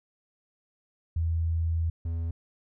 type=tone pair in turn; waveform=sine / triangle; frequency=82.41 / 82.98 Hz; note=E2 / E2; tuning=0 / +12 cents; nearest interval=unison; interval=12 cents; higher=second; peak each=-24 / -26 dBFS; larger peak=first; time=1.16-1.9 / 2.05-2.31 s; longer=first; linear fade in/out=5 ms; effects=none